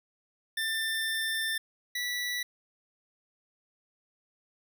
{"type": "tone pair in turn", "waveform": "25% pulse", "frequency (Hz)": [1785, 1958.3], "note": ["A6", "B6"], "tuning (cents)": [24, -15], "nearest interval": "major second", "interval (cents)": 161, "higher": "second", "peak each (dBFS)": [-25, -27], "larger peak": "first", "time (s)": [[0.57, 1.58], [1.95, 2.43]], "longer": "first", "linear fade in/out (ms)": 5, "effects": []}